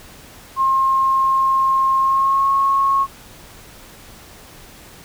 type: tone with pitch glide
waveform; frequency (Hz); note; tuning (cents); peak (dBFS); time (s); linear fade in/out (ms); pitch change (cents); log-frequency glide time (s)
sine; 1068 to 1093; C6 to C#6; +35 to -25; -13; 0.56-3.07; 50; +40; 1.99-2.48
effects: pink hiss -42 dBFS RMS until 5.04 s